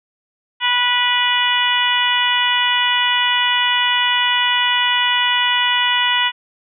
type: harmonic tone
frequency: 490 Hz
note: B4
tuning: 14 cents flat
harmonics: 2 / 3 / 4 / 5 / 6 / 7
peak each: -20 / -24 / -20 / -24 / -18 / -24 dBFS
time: 0.6-6.32 s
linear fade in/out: 50 ms
effects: none